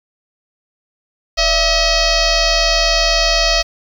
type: tone with frequency modulation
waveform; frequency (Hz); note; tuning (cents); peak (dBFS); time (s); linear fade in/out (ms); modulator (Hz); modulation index
sine; 2552; D#7; +43; -11; 1.37-3.63; 20; 628; 4.6
effects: 7-bit